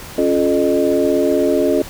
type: tone cluster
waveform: sine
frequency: 275.9 / 351.7 / 431.9 / 611 Hz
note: C#4 / F4 / A4 / D#5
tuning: -8 / +12 / -32 / -32 cents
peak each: -18 dBFS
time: 0.18-1.82 s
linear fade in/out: 2 ms
effects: pink hiss -34 dBFS RMS until 1.89 s